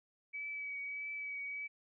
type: tone with vibrato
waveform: sine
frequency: 2282 Hz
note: C#7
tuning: 50 cents sharp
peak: -39 dBFS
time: 0.33-1.68 s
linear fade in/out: 20 ms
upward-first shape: triangle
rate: 1.6 Hz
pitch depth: 23 cents each way
effects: none